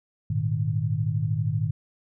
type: chord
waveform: sine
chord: Ab suspended second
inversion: none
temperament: equal with one note detuned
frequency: 103.83 / 116.54 / 153.07 Hz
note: Ab2 / Bb2 / Eb3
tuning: 0 / 0 / -28 cents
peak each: -27 dBFS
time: 0.3-1.71 s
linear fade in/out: 5 ms
effects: none